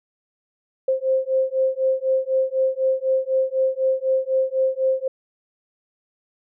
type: beating tone pair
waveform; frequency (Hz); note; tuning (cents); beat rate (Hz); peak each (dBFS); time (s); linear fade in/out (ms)
sine; 524 / 528; C5 / C5; +2 / +16; 4; -21; 0.88-5.08; 5
effects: none